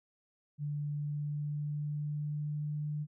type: tone with pitch glide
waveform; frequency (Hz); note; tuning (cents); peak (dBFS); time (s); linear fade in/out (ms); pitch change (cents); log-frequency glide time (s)
sine; 146.83 to 149.48; D3 to D3; 0 to +31; -33; 0.58-3.07; 50; +31; 0.9-2.92
effects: none